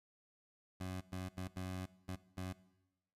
20% pulse tone bursts at uneven times, 92.5 Hz, F#2, in tune, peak -36 dBFS, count 6, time 0.8-1.01 / 1.12-1.29 / 1.37-1.48 / 1.56-1.86 / 2.08-2.16 / 2.37-2.53 s, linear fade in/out 10 ms, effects noise-tail reverb RT60 1.0 s tail -19 dB re dry + resampled to 32000 Hz

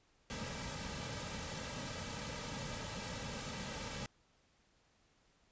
pink noise with comb filter, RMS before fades -43 dBFS, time 0.3-4.06 s, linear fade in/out 0 ms, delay 2.8 ms, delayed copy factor -0.65, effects pink hiss -72 dBFS RMS until 5.51 s + resampled to 16000 Hz

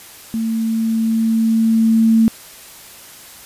sine tone with level ramp, 224.7 Hz, A3, 37 cents sharp, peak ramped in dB -17 to -8 dBFS, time 0.34-2.28 s, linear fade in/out 0 ms, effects white hiss -39 dBFS RMS until 3.45 s + resampled to 32000 Hz

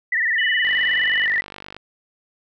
sine tone with vibrato, 1885 Hz, A#6, 19 cents sharp, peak -17 dBFS, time 0.12-1.41 s, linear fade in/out 5 ms, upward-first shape sine, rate 19 Hz, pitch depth 110 cents each way
sine tone, 2960 Hz, F#7, in tune, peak -24 dBFS, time 0.38-1.26 s, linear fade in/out 5 ms
click train, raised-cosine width 0.3 ms, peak -19 dBFS, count 56, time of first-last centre 0.65-1.766 s, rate 49.3 Hz
effects none

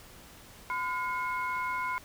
sine tone cluster, 1013 / 1428 / 2175 Hz, B5 / F6 / C#7, +44 / +38 / -33 cents, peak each -31 / -36 / -36 dBFS, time 0.7-1.98 s, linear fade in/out 0 ms, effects tanh soft clip ceiling -22 dBFS + pink hiss -52 dBFS RMS until 2.04 s

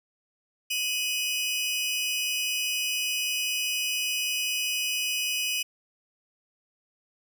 sawtooth tone pair together, 2511 / 2945 Hz, D#7 / F#7, +15 / -9 cents, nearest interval minor third, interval 276 cents, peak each -26 dBFS, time 0.7-5.63 s, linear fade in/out 10 ms, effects none

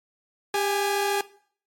sawtooth tone pair together, 398.4 / 830.6 Hz, G4 / G#5, +28 / 0 cents, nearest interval octave + minor second, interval 1272 cents, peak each -21 / -22 dBFS, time 0.54-1.21 s, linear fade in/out 2 ms, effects noise-tail reverb RT60 0.5 s tail -18 dB re dry + MP3 64 kbps

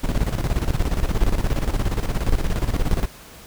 brown noise with tremolo, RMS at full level -18 dBFS, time 0.03-3.06 s, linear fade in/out 10 ms, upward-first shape square, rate 17 Hz, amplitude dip 70%, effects pink hiss -43 dBFS RMS until 3.46 s

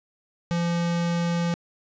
square tone, 171.2 Hz, F3, 34 cents flat, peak -23 dBFS, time 0.51-1.54 s, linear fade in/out 0 ms, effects resampled to 16000 Hz + 10-bit

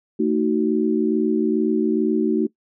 sine chord, D# diminished, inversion second, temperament just, 224 / 311.1 / 373.4 Hz, A3 / D#4 / F#4, +31 / 0 / +16 cents, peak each -21 dBFS, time 0.19-2.47 s, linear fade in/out 10 ms, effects noise-tail reverb RT60 0.1 s tail -20 dB re dry

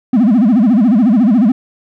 triangle tone with vibrato, 228.5 Hz, A#3, 34 cents flat, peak -4 dBFS, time 0.13-1.52 s, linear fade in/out 5 ms, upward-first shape sine, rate 14 Hz, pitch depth 250 cents each way, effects tanh soft clip ceiling 0 dBFS

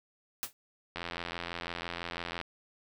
white noise with exponential decay, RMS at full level -31 dBFS, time 0.43-0.53 s, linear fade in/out 0 ms, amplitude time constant 21 ms
click train, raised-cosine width 0.3 ms, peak -20 dBFS, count 126, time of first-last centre 0.96-2.413 s, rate 86 Hz
effects none

